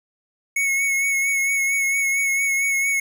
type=tone with vibrato; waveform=square; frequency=2200 Hz; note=C#7; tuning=14 cents flat; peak=-19 dBFS; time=0.56-3 s; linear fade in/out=5 ms; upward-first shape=sine; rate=4.4 Hz; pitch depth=27 cents each way; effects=none